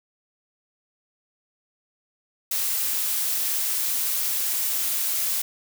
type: noise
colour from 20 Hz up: blue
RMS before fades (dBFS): -25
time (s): 2.51-5.42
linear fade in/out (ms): 5
effects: none